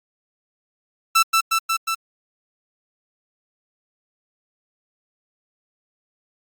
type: tone with echo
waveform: sawtooth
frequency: 1328 Hz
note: E6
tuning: 12 cents sharp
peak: -9 dBFS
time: 1.15-1.23 s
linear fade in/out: 10 ms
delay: 180 ms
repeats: 4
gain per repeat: -2 dB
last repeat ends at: 1.95 s
effects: Opus 48 kbps